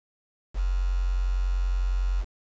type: tone with quantisation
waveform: sine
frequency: 45.39 Hz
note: F#1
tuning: 32 cents flat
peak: -22 dBFS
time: 0.54-2.25 s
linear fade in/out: 50 ms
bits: 7
effects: resampled to 16000 Hz